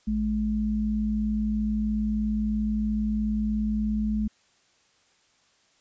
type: tone pair together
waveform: sine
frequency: 56.58 / 213.5 Hz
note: A1 / G#3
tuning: +49 / +48 cents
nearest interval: octave + major seventh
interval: 2299 cents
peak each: -30 / -24 dBFS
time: 0.07-4.28 s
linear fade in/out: 10 ms
effects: white hiss -64 dBFS RMS until 5.8 s + resampled to 16000 Hz